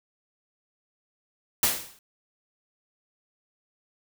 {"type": "noise with exponential decay", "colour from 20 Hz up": "white", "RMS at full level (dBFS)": -19, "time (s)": [1.63, 1.99], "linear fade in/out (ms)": 2, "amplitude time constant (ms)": 77, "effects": []}